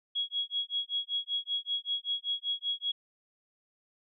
sine tone with tremolo, 3322 Hz, G#7, in tune, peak -27 dBFS, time 0.15-2.92 s, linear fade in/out 10 ms, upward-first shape sine, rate 5.2 Hz, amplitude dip 100%, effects none

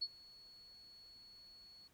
sine tone with ADSR envelope, 4379 Hz, C#8, 22 cents flat, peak -34 dBFS, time 0.01-1.88 s, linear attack 16 ms, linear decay 47 ms, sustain -23 dB, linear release 11 ms, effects pink hiss -72 dBFS RMS until 1.93 s

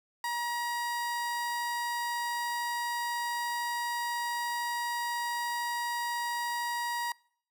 30% pulse tone, 953 Hz, A#5, 38 cents sharp, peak -28 dBFS, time 0.24-7.12 s, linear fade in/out 2 ms, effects noise-tail reverb RT60 0.6 s tail -25 dB re dry

